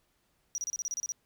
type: tone bursts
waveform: triangle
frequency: 5800 Hz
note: F#8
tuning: 35 cents flat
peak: -30 dBFS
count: 10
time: 0.55-1.12 s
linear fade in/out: 0 ms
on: 30 ms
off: 30 ms
effects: pink hiss -73 dBFS RMS until 1.25 s